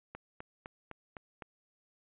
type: click train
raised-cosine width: 0.5 ms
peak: -28 dBFS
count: 6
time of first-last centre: 0.15-1.422 s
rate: 3.93 Hz
effects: resampled to 8000 Hz